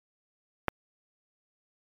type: click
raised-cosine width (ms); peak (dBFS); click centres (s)
0.5; -9; 0.683
effects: MP3 96 kbps